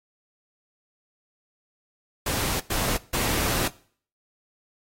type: noise bursts at uneven times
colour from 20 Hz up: pink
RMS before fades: -26 dBFS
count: 3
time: 2.26-2.6 / 2.7-2.97 / 3.13-3.68 s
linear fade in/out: 5 ms
effects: noise-tail reverb RT60 0.5 s tail -20 dB re dry + AAC 48 kbps